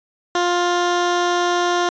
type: tone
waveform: 15% pulse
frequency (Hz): 351.8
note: F4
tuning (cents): +13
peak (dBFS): -10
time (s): 0.35-1.89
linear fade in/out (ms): 2
effects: resampled to 16000 Hz